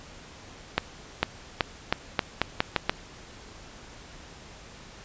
accelerating click train, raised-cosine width 0.3 ms, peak -5 dBFS, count 9, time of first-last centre 0.78-2.895 s, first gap 450 ms, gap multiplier 0.84, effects pink hiss -47 dBFS RMS until 5.04 s + resampled to 16000 Hz

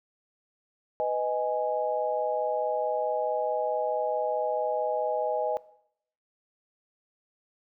sine chord, G# minor, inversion first, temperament just, 498.4 / 623 / 830.6 Hz, B4 / D#5 / G#5, +16 / +2 / 0 cents, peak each -30 / -28 / -30 dBFS, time 1-5.57 s, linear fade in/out 0 ms, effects noise-tail reverb RT60 0.7 s tail -19 dB re dry

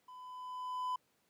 triangle tone with level ramp, 1005 Hz, B5, 30 cents sharp, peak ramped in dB -48 to -31 dBFS, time 0.08-0.96 s, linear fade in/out 5 ms, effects pink hiss -75 dBFS RMS until 1.29 s + high-pass 150 Hz 12 dB/octave

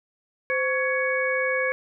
harmonic tone with a mistuned harmonic, 558 Hz, C#5, 11 cents sharp, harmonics 1 / 2 / 3 / 4, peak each -25 / -33 / -27 / -27 dBFS, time 0.5-1.72 s, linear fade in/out 0 ms, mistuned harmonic 1, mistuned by -130 cents, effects none

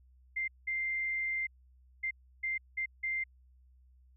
sine tone bursts at uneven times, 2093 Hz, C7, in tune, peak -31 dBFS, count 6, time 0.36-0.48 / 0.67-1.47 / 2.03-2.11 / 2.43-2.58 / 2.77-2.86 / 3.03-3.24 s, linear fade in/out 10 ms, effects added 63 Hz sine -59 dBFS peak until 4.16 s

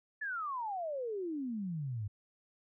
sine exponential sweep, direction down, 1760 to 98 Hz, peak -35 dBFS, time 0.21-2.08 s, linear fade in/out 10 ms, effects none

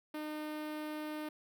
sawtooth tone with notch filter, 304.8 Hz, D#4, 36 cents flat, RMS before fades -41 dBFS, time 0.14-1.29 s, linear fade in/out 5 ms, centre 6800 Hz, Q 0.82, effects none

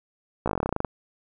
slowing click train, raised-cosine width 1 ms, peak -11 dBFS, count 15, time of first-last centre 0.46-0.847 s, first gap 16 ms, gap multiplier 1.08, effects none

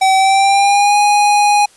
square tone with pitch glide, 766 to 825.7 Hz, G5 to G#5, -40 to -10 cents, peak -9 dBFS, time 0.01-1.66 s, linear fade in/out 10 ms, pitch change +130 cents, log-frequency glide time 0.16-0.97 s, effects white hiss -47 dBFS RMS until 1.76 s + resampled to 24000 Hz

